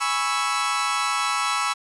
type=chord; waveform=sawtooth; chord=C# minor seventh; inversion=second; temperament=equal; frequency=830.6 / 987.8 / 1108.7 / 1318.5 Hz; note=G#5 / B5 / C#6 / E6; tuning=0 / 0 / 0 / 0 cents; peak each=-27 / -26 / -23 / -21 dBFS; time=0-1.74 s; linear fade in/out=20 ms; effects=resampled to 24000 Hz + 8-bit